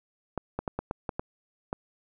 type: clicks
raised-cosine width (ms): 1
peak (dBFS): -16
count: 8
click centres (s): 0.377 / 0.59 / 0.678 / 0.79 / 0.911 / 1.092 / 1.195 / 1.729
effects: none